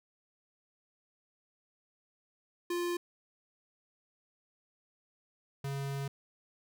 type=tone pair in turn; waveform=square; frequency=349.2 / 138.58 Hz; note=F4 / C#3; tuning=0 / 0 cents; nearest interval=octave + major third; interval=1600 cents; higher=first; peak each=-32 / -35 dBFS; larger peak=first; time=2.7-2.97 / 5.64-6.08 s; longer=second; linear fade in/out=5 ms; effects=none